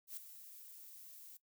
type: noise with ADSR envelope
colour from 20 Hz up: violet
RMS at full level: -44 dBFS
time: 0.07-1.37 s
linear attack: 100 ms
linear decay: 7 ms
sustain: -11 dB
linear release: 4 ms
effects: noise-tail reverb RT60 0.1 s tail -18 dB re dry